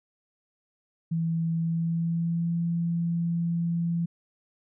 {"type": "tone with pitch glide", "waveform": "sine", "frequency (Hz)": [164.81, 169.25], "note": ["E3", "E3"], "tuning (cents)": [0, 46], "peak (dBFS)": -24, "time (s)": [1.11, 4.06], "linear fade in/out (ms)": 10, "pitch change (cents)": 46, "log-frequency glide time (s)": [1.55, 2.57], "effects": []}